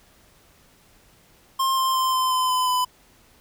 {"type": "tone with pitch steps", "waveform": "square", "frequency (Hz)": [1061, 1051.2, 1041.6, 1032, 1022.5, 1013.1, 1003.8], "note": ["C6", "C6", "C6", "C6", "C6", "B5", "B5"], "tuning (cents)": [24, 8, -8, -24, -40, 44, 28], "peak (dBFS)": -20, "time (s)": [1.59, 2.85], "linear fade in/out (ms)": 10, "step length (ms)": 180, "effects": ["pink hiss -56 dBFS RMS until 3.4 s"]}